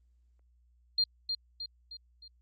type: tone with echo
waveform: sine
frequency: 4201 Hz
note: C8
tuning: 6 cents sharp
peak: -24 dBFS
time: 0.98-1.04 s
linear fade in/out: 5 ms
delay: 310 ms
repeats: 4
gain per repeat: -6 dB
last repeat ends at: 2.28 s
effects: added 60 Hz sine -63 dBFS peak until 2.41 s + Opus 24 kbps